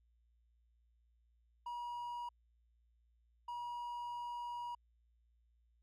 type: tone bursts at uneven times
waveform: triangle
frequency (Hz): 960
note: B5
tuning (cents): -49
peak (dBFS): -39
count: 2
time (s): 1.66-2.29 / 3.48-4.75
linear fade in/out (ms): 5
effects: added 58 Hz sine -70 dBFS peak until 5.82 s